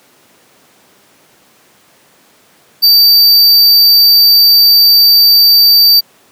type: tone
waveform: square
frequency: 4637 Hz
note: D8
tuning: 23 cents flat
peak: -4 dBFS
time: 2.82-6.01 s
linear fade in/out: 20 ms
effects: pink hiss -47 dBFS RMS until 6.31 s + high-pass 200 Hz 12 dB/octave